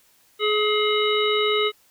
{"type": "harmonic tone", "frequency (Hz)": 423, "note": "G#4", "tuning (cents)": 32, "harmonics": [1, 3, 5, 7, 9], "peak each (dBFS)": [-21, -26, -27, -27, -27], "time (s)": [0.39, 1.72], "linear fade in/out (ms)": 50, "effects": ["white hiss -59 dBFS RMS until 1.9 s"]}